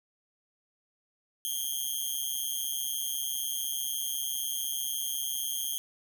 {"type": "tone with amplitude modulation", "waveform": "5% pulse", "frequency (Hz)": 3227, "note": "G7", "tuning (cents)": 50, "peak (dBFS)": -18, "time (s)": [1.45, 5.78], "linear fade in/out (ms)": 0, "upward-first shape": "sine", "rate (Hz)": 140, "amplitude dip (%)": 100, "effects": []}